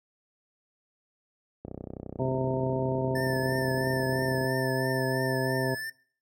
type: click train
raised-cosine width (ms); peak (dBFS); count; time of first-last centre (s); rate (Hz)
2; -24; 89; 1.65-4.444; 31.5
type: harmonic tone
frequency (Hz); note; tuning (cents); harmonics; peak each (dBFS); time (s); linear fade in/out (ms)
130.81; C3; 0; 1 / 2 / 3 / 4 / 5 / 7; -30 / -33 / -32 / -35 / -33 / -37; 2.19-5.75; 10
type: tone with vibrato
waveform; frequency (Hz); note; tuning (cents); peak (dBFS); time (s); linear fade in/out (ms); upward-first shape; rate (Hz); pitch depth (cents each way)
square; 1760; A6; 0; -34; 3.15-5.9; 5; triangle; 3; 46
effects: noise-tail reverb RT60 0.5 s tail -22 dB re dry + high-pass 60 Hz 12 dB/octave